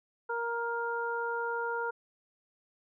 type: harmonic tone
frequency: 468.3 Hz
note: A#4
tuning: 8 cents sharp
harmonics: 1 / 2 / 3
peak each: -35 / -35 / -35 dBFS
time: 0.29-1.91 s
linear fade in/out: 10 ms
effects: none